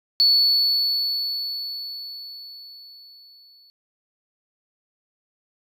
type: tone with exponential decay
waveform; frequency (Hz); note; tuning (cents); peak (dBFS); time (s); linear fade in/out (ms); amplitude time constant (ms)
triangle; 4435; C#8; 0; -10; 0.2-3.7; 0; 760
effects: tanh soft clip ceiling -10 dBFS